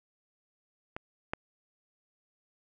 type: clicks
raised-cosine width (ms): 0.5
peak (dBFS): -22 / -16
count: 2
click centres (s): 0.965 / 1.335
effects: none